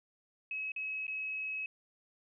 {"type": "tone with dropouts", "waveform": "sine", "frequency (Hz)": 2564, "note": "E7", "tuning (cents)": -49, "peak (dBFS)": -35, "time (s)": [0.51, 1.66], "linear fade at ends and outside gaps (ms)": 2, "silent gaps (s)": [[0.719, 0.762], [1.068, 1.079]], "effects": []}